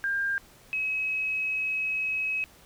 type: tone pair in turn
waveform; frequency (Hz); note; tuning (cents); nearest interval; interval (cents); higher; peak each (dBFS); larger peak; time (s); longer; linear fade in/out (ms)
sine; 1600 / 2557; G6 / D#7; +35 / +47; minor sixth; 812; second; -25 / -26; first; 0.04-0.38 / 0.73-2.44; second; 0
effects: pink hiss -55 dBFS RMS until 2.65 s